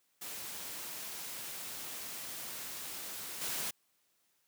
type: noise with level steps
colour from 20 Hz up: white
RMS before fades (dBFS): -43 / -37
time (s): 0.21-3.71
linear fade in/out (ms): 10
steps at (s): 3.41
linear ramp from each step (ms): 10
effects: white hiss -75 dBFS RMS until 4.47 s + high-pass 100 Hz 12 dB/octave